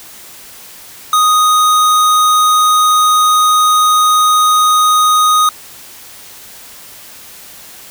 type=tone; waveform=square; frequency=1244.5 Hz; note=D#6; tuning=in tune; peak=-8 dBFS; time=1.13-5.49 s; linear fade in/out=2 ms; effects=white hiss -35 dBFS RMS until 7.9 s